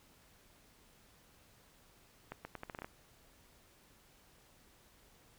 accelerating click train, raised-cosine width 0.5 ms, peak -28 dBFS, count 9, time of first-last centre 2.32-2.845 s, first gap 130 ms, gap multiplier 0.79, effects pink hiss -65 dBFS RMS until 5.38 s

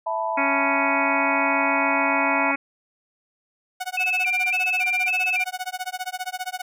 sine chord, E suspended fourth, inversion none, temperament equal, 659.3 / 880 / 987.8 Hz, E5 / A5 / B5, 0 / 0 / 0 cents, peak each -27 dBFS, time 0.06-2.52 s, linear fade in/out 10 ms
harmonic tone, 277.7 Hz, C#4, 3 cents sharp, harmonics 1 / 2 / 3 / 4 / 5 / 6 / 7 / 8 / 9, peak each -27 / -34 / -32 / -32 / -28 / -34 / -31 / -26 / -27 dBFS, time 0.37-2.56 s, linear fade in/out 10 ms
sawtooth tone with tremolo, 738 Hz, F#5, 5 cents flat, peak -21 dBFS, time 3.8-6.62 s, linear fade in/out 10 ms, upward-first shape sine, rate 15 Hz, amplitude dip 100%
sine tone with vibrato, 2489 Hz, D#7, in tune, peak -20 dBFS, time 3.97-5.44 s, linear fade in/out 5 ms, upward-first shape square, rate 1.8 Hz, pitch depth 83 cents each way
effects none

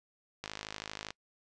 click train, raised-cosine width 0.2 ms, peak -21 dBFS, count 36, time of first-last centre 0.44-1.105 s, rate 52.6 Hz, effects noise-tail reverb RT60 0.1 s tail -26 dB re dry + resampled to 22050 Hz

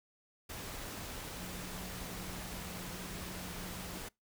sine tone in noise, 181.4 Hz, F#3, 34 cents flat, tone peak -47 dBFS, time 1.39-3.99 s, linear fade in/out 10 ms, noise pink, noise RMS -44 dBFS, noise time 0.49-4.09 s, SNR -6 dB, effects noise-tail reverb RT60 0.2 s tail -25 dB re dry

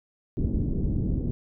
pink low-pass noise, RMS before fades -26 dBFS, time 0.37-1.31 s, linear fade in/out 0 ms, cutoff 320 Hz, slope 24 dB/octave, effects none

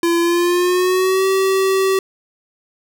square tone with pitch glide, 339.9 to 383.7 Hz, F4 to G4, -47 to -37 cents, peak -14 dBFS, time 0.03-1.99 s, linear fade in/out 2 ms, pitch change +210 cents, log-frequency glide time 0.21-1.26 s, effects none

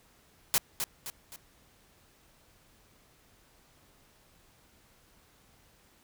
white noise with echo, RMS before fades -25 dBFS, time 0.54-0.58 s, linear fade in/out 0 ms, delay 260 ms, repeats 3, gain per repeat -7 dB, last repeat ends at 1.36 s, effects pink hiss -63 dBFS RMS until 6.03 s

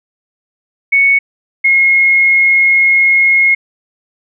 sine tone pair in turn, 2217 / 2158 Hz, C#7 / C#7, 0 / -47 cents, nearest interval unison, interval 47 cents, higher first, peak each -6 dBFS, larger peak neither, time 0.92-1.19 / 1.64-3.55 s, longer second, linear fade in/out 10 ms, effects none

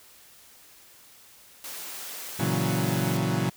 white high-pass noise, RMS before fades -38 dBFS, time 1.64-3.17 s, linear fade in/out 2 ms, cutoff 270 Hz, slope 12 dB/octave
30% pulse chord, F# dominant seventh, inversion first, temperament equal, 116.54 / 138.59 / 164.81 / 185 Hz, A#2 / C#3 / E3 / F#3, 0 / 0 / 0 / 0 cents, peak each -27 dBFS, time 2.39-3.5 s, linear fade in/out 10 ms
effects white hiss -53 dBFS RMS until 3.56 s

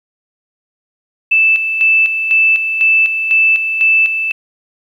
sine tone with tremolo, 2638 Hz, E7, 1 cent sharp, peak -7 dBFS, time 1.31-4.32 s, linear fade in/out 10 ms, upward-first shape square, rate 2 Hz, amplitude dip 55%, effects 8-bit

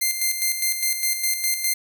5% pulse tone with tremolo, 2093 Hz, C7, in tune, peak -9 dBFS, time 0.01-1.74 s, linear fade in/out 10 ms, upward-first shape square, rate 4.9 Hz, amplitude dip 55%, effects none

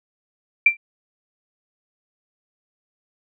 sine tone with exponential decay, 2356 Hz, D7, 5 cents sharp, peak -6 dBFS, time 0.66-0.77 s, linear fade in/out 5 ms, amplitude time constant 23 ms, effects none

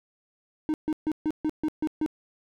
triangle tone bursts, 308.9 Hz, D#4, 12 cents flat, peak -21 dBFS, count 8, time 0.69-2.062 s, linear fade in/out 0 ms, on 49 ms, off 140 ms, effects none

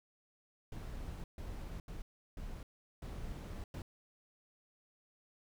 brown noise bursts at uneven times, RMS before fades -44 dBFS, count 6, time 0.72-1.24 / 1.38-1.8 / 1.88-2.02 / 2.37-2.63 / 3.02-3.64 / 3.74-3.82 s, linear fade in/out 2 ms, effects none

